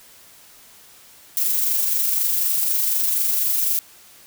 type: noise with amplitude modulation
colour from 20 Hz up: violet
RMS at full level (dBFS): -19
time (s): 1.37-3.79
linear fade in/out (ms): 0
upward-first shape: sine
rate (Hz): 24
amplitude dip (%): 30
effects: white hiss -48 dBFS RMS until 4.26 s